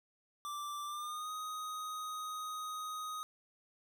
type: tone with pitch glide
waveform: square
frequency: 1174 to 1251 Hz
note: D6 to D#6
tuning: -1 to +9 cents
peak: -40 dBFS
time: 0.45-3.23 s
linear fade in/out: 0 ms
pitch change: +110 cents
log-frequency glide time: 0.85-1.31 s
effects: none